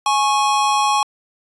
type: tone pair together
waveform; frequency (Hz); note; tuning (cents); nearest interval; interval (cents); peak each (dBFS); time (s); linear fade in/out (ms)
square; 836.4 / 1098; G#5 / C#6; +12 / -17; perfect fourth; 471; -18; 0.06-1.03; 2
effects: resampled to 24000 Hz